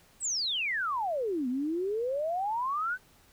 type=exponential two-way sweep; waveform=sine; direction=down then up; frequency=8372 to 241.7 to 1552 Hz; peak=-28 dBFS; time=0.2-2.98 s; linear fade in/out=50 ms; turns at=1.48 s; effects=pink hiss -61 dBFS RMS until 3.32 s